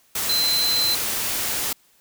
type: tone in noise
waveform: sine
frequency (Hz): 4070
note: C8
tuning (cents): -49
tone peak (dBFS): -19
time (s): 0.29-0.95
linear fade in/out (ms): 5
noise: white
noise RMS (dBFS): -25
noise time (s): 0.15-1.73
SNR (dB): +3
effects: white hiss -59 dBFS RMS until 2 s